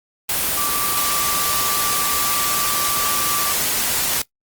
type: tone in noise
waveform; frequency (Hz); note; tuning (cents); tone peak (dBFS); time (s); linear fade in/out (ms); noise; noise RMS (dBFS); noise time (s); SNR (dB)
sine; 1167; D6; -11; -24; 0.57-3.53; 5; white; -20; 0.29-4.22; -7
effects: noise-tail reverb RT60 0.1 s tail -21 dB re dry + Opus 24 kbps